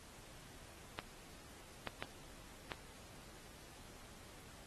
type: clicks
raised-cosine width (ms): 0.3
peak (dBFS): -24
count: 4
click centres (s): 0.989 / 1.873 / 2.025 / 2.718
effects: pink hiss -58 dBFS RMS until 4.66 s + AAC 32 kbps